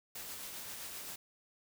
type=noise with tremolo; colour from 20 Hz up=white; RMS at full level=-44 dBFS; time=0.15-1.16 s; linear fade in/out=5 ms; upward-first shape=sine; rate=7.6 Hz; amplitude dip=25%; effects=none